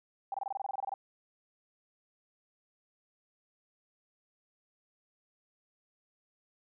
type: tone bursts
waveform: sine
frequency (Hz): 788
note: G5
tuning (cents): +9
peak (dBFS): -32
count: 14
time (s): 0.32-0.94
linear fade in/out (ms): 2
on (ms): 22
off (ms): 24
effects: none